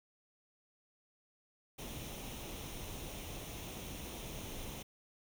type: noise with comb filter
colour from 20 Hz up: pink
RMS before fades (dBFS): -45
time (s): 1.78-4.83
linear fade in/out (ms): 10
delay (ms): 0.32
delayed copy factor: +0.55
effects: none